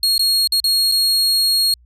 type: tone with dropouts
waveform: 40% pulse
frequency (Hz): 4288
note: C8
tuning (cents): +42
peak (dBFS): -12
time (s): 0.03-1.74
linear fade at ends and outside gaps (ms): 2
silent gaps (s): 0.18-0.193 / 0.474-0.521 / 0.602-0.641 / 0.916-0.92
effects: added 60 Hz sine -47 dBFS peak until 1.85 s + resampled to 32000 Hz